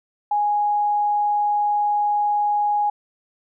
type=tone; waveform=sine; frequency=829 Hz; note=G#5; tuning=3 cents flat; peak=-17 dBFS; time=0.31-2.9 s; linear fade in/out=5 ms; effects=none